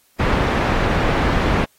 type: low-pass noise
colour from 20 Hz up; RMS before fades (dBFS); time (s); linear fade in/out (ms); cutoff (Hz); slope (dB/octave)
pink; -18; 0.19-1.65; 10; 2000; 12
effects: white hiss -58 dBFS RMS until 1.78 s + AAC 48 kbps